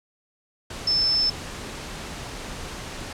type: tone in noise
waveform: sine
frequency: 5270 Hz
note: E8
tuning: 1 cent flat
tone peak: -18 dBFS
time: 0.87-1.3 s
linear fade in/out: 5 ms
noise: pink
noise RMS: -35 dBFS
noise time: 0.7-3.13 s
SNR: +14 dB
effects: low-pass 8000 Hz 12 dB/octave